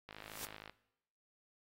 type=click train; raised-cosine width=0.3 ms; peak=-32 dBFS; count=33; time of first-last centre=0.09-0.696 s; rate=52.8 Hz
type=noise with exponential growth; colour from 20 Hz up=white; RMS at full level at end=-41 dBFS; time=0.12-0.45 s; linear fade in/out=0 ms; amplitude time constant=70 ms
effects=noise-tail reverb RT60 0.8 s tail -20 dB re dry + AAC 48 kbps